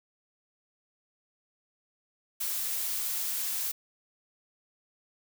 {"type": "noise", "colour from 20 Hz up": "blue", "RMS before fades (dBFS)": -32, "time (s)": [2.4, 3.72], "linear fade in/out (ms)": 10, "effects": []}